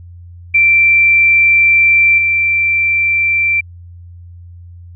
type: tone with level steps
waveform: sine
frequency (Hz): 2349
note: D7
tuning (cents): 0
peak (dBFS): -6 / -10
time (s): 0.54-3.61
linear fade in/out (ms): 10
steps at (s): 2.18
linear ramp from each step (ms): 2
effects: added 87 Hz sine -32 dBFS peak until 4.95 s